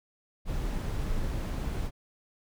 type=noise; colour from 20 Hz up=brown; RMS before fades=-31 dBFS; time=0.45-1.91 s; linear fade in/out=50 ms; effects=none

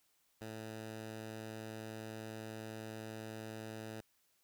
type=tone; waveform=10% pulse; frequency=110 Hz; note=A2; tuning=in tune; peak=-36 dBFS; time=0.41-4.01 s; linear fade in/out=5 ms; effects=white hiss -75 dBFS RMS until 4.43 s

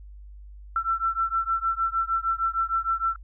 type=beating tone pair; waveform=sine; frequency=1340 / 1346.5 Hz; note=E6 / E6; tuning=+28 / +36 cents; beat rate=6.5 Hz; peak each=-26 dBFS; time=0.76-3.16 s; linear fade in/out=2 ms; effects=added 50 Hz sine -41 dBFS peak until 3.23 s

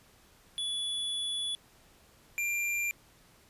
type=tone pair in turn; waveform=square; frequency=3420 / 2380 Hz; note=A7 / D7; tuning=-50 / +22 cents; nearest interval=tritone; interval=628 cents; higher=first; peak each=-32 / -30 dBFS; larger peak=second; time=0.58-1.55 / 2.38-2.91 s; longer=first; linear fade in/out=0 ms; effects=pink hiss -61 dBFS RMS until 3.49 s + resampled to 32000 Hz

